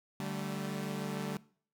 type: chord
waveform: sawtooth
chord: D suspended fourth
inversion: none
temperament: equal with one note detuned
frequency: 146.83 / 193.19 / 220 Hz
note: D3 / G3 / A3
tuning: 0 / -25 / 0 cents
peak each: -36 / -35 / -38 dBFS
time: 0.2-1.37 s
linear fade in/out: 0 ms
effects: noise-tail reverb RT60 0.5 s tail -21 dB re dry